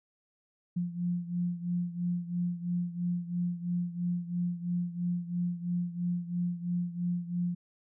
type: beating tone pair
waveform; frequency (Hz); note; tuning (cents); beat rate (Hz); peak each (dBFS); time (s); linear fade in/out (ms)
sine; 174.61 / 177.61; F3 / F3; 0 / +29; 3; -31 / -35; 0.76-7.55; 10
effects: none